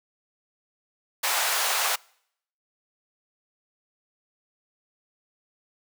pink high-pass noise, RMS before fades -25 dBFS, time 1.23-1.96 s, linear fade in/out 10 ms, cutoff 680 Hz, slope 24 dB/octave, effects noise-tail reverb RT60 0.7 s tail -26 dB re dry

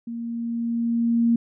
sine tone with level ramp, 233.1 Hz, A#3, in tune, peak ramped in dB -29 to -15 dBFS, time 0.07-1.36 s, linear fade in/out 5 ms, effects none

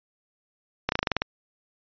slowing click train, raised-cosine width 0.3 ms, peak -7 dBFS, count 9, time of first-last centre 0.89-1.22 s, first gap 31 ms, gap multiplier 1.08, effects resampled to 11025 Hz

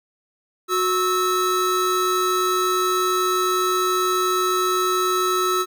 square tone pair together, 366.7 / 1305.7 Hz, F#4 / E6, -15 / -17 cents, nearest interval octave + minor seventh, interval 2198 cents, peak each -23 / -21 dBFS, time 0.68-5.66 s, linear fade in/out 50 ms, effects none

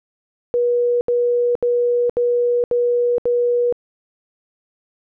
sine tone bursts, 483 Hz, B4, 39 cents flat, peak -14 dBFS, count 6, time 0.54-3.725 s, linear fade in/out 0 ms, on 470 ms, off 73 ms, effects none

